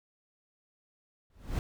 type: noise with exponential growth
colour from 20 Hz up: brown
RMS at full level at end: -27 dBFS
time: 1.3-1.59 s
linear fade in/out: 1 ms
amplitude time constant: 62 ms
effects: none